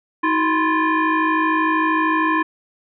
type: tone with frequency modulation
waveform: sine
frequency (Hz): 370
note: F#4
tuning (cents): 0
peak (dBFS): -15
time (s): 0.23-2.43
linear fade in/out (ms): 10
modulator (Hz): 687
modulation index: 2.2
effects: none